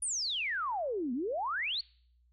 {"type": "exponential two-way sweep", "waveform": "sine", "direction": "down then up", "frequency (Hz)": [9900, 232.1, 4595], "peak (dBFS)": -31, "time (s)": [0.02, 1.81], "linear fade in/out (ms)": 5, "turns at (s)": 1.13, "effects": ["noise-tail reverb RT60 0.6 s tail -25 dB re dry", "added 60 Hz sine -64 dBFS peak until 2.32 s"]}